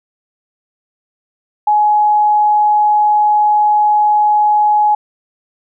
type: tone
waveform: sine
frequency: 841 Hz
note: G#5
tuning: 22 cents sharp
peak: -8 dBFS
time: 1.67-4.95 s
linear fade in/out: 5 ms
effects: none